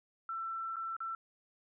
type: tone with dropouts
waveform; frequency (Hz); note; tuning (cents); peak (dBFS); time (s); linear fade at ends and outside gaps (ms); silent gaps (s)
sine; 1339; E6; +27; -36; 0.29-1.15; 2; 0.759-0.766 / 0.966-1.004
effects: none